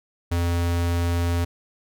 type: tone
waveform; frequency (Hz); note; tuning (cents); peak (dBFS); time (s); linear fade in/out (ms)
square; 86; F2; -26; -21; 0.31-1.45; 10
effects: none